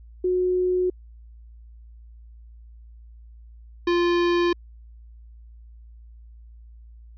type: tone pair in turn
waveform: sine / square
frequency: 364.6 / 347.6 Hz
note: F#4 / F4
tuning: -25 / -8 cents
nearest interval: minor second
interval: 83 cents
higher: first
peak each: -19 dBFS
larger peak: neither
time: 0.24-0.9 / 3.87-4.53 s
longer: neither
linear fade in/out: 5 ms
effects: added 57 Hz sine -43 dBFS peak until 7.17 s + resampled to 11025 Hz